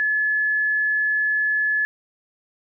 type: tone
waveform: sine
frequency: 1715 Hz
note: A6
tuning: 45 cents flat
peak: -18 dBFS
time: 0-1.85 s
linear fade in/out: 0 ms
effects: none